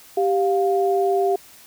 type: tone pair together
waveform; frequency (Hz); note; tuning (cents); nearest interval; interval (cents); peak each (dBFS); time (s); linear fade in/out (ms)
sine; 392 / 703.9; G4 / F5; 0 / +13; minor seventh; 1013; -18 / -21; 0.17-1.36; 5
effects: white hiss -47 dBFS RMS until 1.66 s